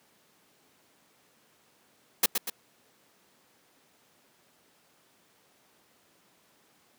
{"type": "noise with echo", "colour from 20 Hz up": "white", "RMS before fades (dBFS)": -21, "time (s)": [2.23, 2.26], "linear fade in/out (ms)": 5, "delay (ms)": 120, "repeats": 2, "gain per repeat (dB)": -6, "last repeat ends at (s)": 2.5, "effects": ["pink hiss -64 dBFS RMS until 6.98 s", "high-pass 200 Hz 12 dB/octave"]}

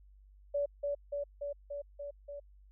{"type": "tone with echo", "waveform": "sine", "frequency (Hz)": 573, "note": "D5", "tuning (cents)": -43, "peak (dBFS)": -29, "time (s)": [0.54, 0.66], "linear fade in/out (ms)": 10, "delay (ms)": 290, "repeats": 6, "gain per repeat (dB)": -2, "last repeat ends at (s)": 2.4, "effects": ["added 49 Hz sine -56 dBFS peak until 2.71 s"]}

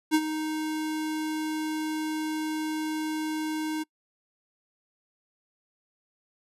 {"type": "tone with ADSR envelope", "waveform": "square", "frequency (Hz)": 311.1, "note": "D#4", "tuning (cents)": 0, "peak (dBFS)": -18, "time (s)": [0.11, 3.84], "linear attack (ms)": 36, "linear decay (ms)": 54, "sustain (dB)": -11, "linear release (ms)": 20, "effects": ["noise-tail reverb RT60 0.1 s tail -26 dB re dry", "resampled to 32000 Hz"]}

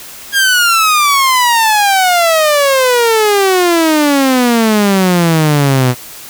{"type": "exponential sweep", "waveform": "sawtooth", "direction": "down", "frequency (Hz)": [1638, 122.3], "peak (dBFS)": -4, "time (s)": [0.32, 5.95], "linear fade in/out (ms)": 50, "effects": ["white hiss -31 dBFS RMS until 6.29 s"]}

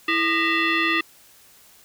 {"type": "tone with frequency modulation", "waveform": "sine", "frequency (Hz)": 329.6, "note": "E4", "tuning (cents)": 0, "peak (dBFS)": -18, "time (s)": [0.08, 1.01], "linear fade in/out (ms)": 5, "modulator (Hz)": 772, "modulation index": 3.7, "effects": ["white hiss -52 dBFS RMS until 1.84 s"]}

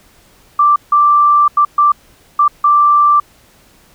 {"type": "tone bursts at uneven times", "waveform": "sine", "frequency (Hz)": 1174.7, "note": "D6", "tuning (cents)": 0, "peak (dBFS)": -6, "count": 6, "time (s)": [[0.59, 0.76], [0.92, 1.48], [1.57, 1.65], [1.78, 1.92], [2.39, 2.48], [2.64, 3.2]], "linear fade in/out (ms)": 5, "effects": ["pink hiss -48 dBFS RMS until 3.94 s"]}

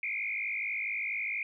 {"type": "tone with frequency modulation", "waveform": "sine", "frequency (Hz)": 2275, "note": "C#7", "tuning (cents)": 44, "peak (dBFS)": -31, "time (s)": [0.03, 1.43], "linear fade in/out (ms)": 2, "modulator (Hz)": 52.2, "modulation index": 3.4, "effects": []}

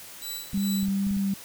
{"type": "tone with tremolo", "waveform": "15% pulse", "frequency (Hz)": 3955, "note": "B7", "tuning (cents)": 2, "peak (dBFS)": -25, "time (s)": [0.22, 0.86], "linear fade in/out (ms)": 0, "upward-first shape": "sine", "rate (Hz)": 2.5, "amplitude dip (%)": 90}
{"type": "clicks", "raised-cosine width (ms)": 5, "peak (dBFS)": -27, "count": 7, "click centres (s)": [0.534, 0.576, 0.83, 0.884, 1.068, 1.111, 1.167]}
{"type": "tone with vibrato", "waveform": "sine", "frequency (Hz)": 197, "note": "G3", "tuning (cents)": 9, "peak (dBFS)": -23, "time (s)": [0.54, 1.34], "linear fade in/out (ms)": 5, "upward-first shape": "triangle", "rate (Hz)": 2.2, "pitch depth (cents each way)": 17}
{"effects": ["white hiss -44 dBFS RMS until 1.44 s"]}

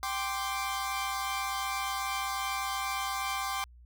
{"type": "chord", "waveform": "sawtooth", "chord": "G suspended fourth", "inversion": "none", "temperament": "equal", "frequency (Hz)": [784, 1046.5, 1174.7], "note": ["G5", "C6", "D6"], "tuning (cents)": [0, 0, 0], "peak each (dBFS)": -32, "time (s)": [0.03, 3.64], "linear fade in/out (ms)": 0, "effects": ["added 60 Hz sine -51 dBFS peak until 3.85 s"]}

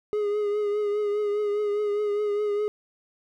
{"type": "tone with vibrato", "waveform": "triangle", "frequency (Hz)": 415.3, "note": "G#4", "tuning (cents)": 0, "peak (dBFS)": -21, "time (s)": [0.13, 2.68], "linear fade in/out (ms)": 0, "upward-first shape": "triangle", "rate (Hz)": 4.9, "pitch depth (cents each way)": 38, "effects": []}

